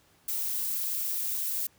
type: noise with high-pass filter sweep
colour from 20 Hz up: violet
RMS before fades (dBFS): -31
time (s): 0.28-1.67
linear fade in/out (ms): 5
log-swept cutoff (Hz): 680 to 210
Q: 1.6
effects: pink hiss -63 dBFS RMS until 1.78 s + high-pass 60 Hz 12 dB/octave